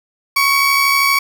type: tone pair together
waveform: 30% pulse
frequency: 1105.2 / 2283 Hz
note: C#6 / D7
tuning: -6 / -50 cents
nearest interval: octave + minor second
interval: 1256 cents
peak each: -12 dBFS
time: 0.36-1.19 s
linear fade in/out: 5 ms
effects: none